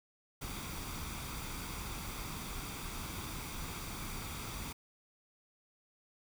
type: noise with comb filter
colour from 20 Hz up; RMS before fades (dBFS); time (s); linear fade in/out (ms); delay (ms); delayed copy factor
pink; -42; 0.41-4.73; 10; 0.85; +0.5
effects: none